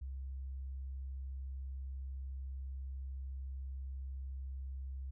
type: tone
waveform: sine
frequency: 66.5 Hz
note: C2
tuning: 29 cents sharp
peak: -40 dBFS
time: 0.01-5.11 s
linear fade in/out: 10 ms
effects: none